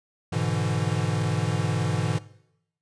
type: chord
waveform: square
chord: E dominant seventh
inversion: first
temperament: equal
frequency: 103.83 / 123.47 / 146.83 / 164.81 Hz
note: G#2 / B2 / D3 / E3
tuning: 0 / 0 / 0 / 0 cents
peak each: -30 dBFS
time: 0.32-2.19 s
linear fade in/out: 10 ms
effects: noise-tail reverb RT60 0.8 s tail -19 dB re dry + resampled to 22050 Hz